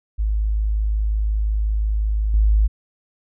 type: tone with level steps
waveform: sine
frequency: 52.8 Hz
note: G#1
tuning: 29 cents sharp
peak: -17 / -12 dBFS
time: 0.18-2.68 s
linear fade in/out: 20 ms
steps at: 2.34 s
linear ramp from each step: 2 ms
effects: none

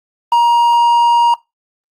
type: tone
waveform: triangle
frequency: 945 Hz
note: A#5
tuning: 23 cents sharp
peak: -5 dBFS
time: 0.32-1.34 s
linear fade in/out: 2 ms
effects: noise-tail reverb RT60 0.2 s tail -21 dB re dry + Opus 24 kbps

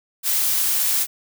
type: noise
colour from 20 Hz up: blue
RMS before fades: -20 dBFS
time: 0.23-1.07 s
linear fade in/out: 50 ms
effects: none

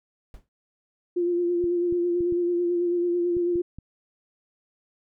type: noise with exponential decay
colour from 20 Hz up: brown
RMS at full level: -41 dBFS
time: 0.34-0.49 s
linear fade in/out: 1 ms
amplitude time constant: 31 ms
type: tone with vibrato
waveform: sine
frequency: 349.2 Hz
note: F4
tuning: in tune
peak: -21 dBFS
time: 1.16-3.62 s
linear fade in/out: 10 ms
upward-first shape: sine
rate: 9.1 Hz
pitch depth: 27 cents each way
type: clicks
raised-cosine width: 5 ms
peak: -27 dBFS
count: 7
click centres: 1.641 / 1.925 / 2.207 / 2.324 / 3.368 / 3.557 / 3.786 s
effects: none

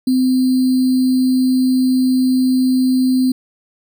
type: tone with sample-and-hold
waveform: sine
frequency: 257.2 Hz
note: C4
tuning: 30 cents flat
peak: -11 dBFS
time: 0.07-3.32 s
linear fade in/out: 5 ms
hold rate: 4410 Hz
effects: none

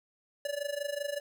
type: tone with amplitude modulation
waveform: square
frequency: 576 Hz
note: D5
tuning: 34 cents flat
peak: -30 dBFS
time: 0.45-1.2 s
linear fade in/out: 2 ms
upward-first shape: sine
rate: 25.2 Hz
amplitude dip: 85%
effects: none

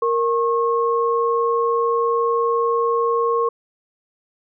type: tone pair together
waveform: sine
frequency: 465.6 / 1086.5 Hz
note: A#4 / C#6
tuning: -2 / -35 cents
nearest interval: octave + minor third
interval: 1467 cents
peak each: -18 / -20 dBFS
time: 0.02-3.49 s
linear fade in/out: 5 ms
effects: none

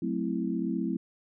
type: chord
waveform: sine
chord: F# half-diminished seventh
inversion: none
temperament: equal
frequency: 185 / 220 / 261.6 / 329.6 Hz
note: F#3 / A3 / C4 / E4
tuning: 0 / 0 / 0 / 0 cents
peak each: -33 dBFS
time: 0.02-0.97 s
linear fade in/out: 5 ms
effects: none

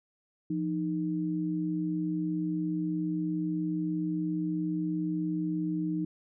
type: tone pair together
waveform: sine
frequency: 172.76 / 309.7 Hz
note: F3 / D#4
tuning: -18 / -8 cents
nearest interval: minor seventh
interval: 1010 cents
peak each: -32 / -30 dBFS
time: 0.5-6.05 s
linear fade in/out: 5 ms
effects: none

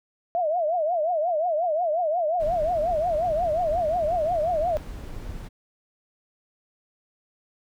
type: tone with vibrato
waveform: sine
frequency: 659.3 Hz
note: E5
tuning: in tune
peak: -21 dBFS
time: 0.35-4.77 s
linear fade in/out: 0 ms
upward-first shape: triangle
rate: 5.6 Hz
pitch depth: 200 cents each way
type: noise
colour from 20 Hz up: brown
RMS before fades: -36 dBFS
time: 2.39-5.49 s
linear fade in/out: 20 ms
effects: none

